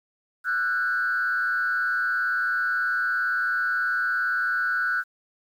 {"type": "tone with frequency modulation", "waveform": "sine", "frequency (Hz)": 1480, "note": "F#6", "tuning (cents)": 0, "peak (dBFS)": -21, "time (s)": [0.44, 5.04], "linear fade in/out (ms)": 50, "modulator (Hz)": 121, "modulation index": 0.85, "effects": ["tanh soft clip ceiling -17 dBFS", "9-bit"]}